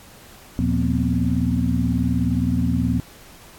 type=tone cluster; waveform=sine; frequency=79.3 / 119.2 / 177.1 / 237.7 / 256.7 Hz; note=D#2 / A#2 / F3 / A#3 / C4; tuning=+33 / +39 / +24 / +34 / -33 cents; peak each=-24 dBFS; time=0.59-3 s; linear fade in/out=0 ms; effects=pink hiss -46 dBFS RMS until 3.58 s + AAC 64 kbps